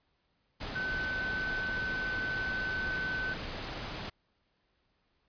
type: tone in noise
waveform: sine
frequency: 1518 Hz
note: F#6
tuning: 44 cents sharp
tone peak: -32 dBFS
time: 0.75-3.34 s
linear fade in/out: 10 ms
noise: pink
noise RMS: -39 dBFS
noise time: 0.6-4.1 s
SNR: +4 dB
effects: pink hiss -75 dBFS RMS until 5.28 s + resampled to 11025 Hz